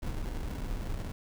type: noise with sample-and-hold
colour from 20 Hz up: brown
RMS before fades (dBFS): -35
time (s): 0.02-1.12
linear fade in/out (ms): 5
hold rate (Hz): 1225
effects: none